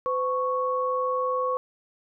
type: tone pair together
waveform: sine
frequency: 508.7 / 1107 Hz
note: C5 / C#6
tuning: -49 / -3 cents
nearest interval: octave + minor second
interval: 1346 cents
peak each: -26 dBFS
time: 0.06-1.57 s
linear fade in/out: 0 ms
effects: none